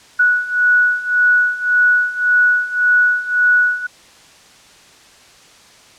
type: beating tone pair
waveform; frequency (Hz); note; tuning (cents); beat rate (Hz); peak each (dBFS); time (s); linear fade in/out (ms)
sine; 1469 / 1470.8; F#6 / F#6; -13 / -11; 1.8; -16 / -13; 0.19-3.87; 10
effects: white hiss -45 dBFS RMS until 5.98 s + low-pass 7000 Hz 12 dB/octave